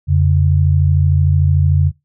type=tone pair together; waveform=sine; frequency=87.31 / 140.65 Hz; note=F2 / C#3; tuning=0 / +26 cents; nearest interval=minor sixth; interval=826 cents; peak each=-11 / -13 dBFS; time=0.07-1.92 s; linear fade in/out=50 ms; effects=noise-tail reverb RT60 0.2 s tail -21 dB re dry